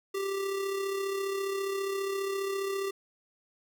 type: tone with amplitude modulation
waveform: square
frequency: 392 Hz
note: G4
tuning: in tune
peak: -29 dBFS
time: 0.14-2.91 s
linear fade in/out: 10 ms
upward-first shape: sine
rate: 34.8 Hz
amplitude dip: 40%
effects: none